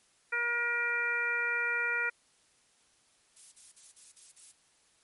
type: harmonic tone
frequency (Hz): 475.5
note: A#4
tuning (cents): +34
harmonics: 1 / 2 / 3 / 4 / 5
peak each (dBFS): -42 / -43 / -31 / -34 / -34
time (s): 0.32-2.1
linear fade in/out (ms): 10
type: noise bursts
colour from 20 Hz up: violet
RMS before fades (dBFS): -48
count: 6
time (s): 3.36-4.52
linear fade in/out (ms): 10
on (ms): 160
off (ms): 40
effects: white hiss -67 dBFS RMS until 5.03 s + MP3 48 kbps